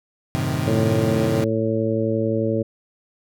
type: chord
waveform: 30% pulse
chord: F# diminished seventh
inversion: none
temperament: equal with one note detuned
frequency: 94.33 / 110 / 130.81 / 155.56 Hz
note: F#2 / A2 / C3 / Eb3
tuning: +34 / 0 / 0 / 0 cents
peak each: -26 / -27 / -22 / -23 dBFS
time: 0.35-1.44 s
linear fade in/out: 0 ms
type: harmonic tone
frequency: 111.4 Hz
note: A2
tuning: 22 cents sharp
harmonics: 1 / 2 / 3 / 4 / 5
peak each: -25 / -25 / -25 / -25 / -25 dBFS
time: 0.67-2.63 s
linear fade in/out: 10 ms
effects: none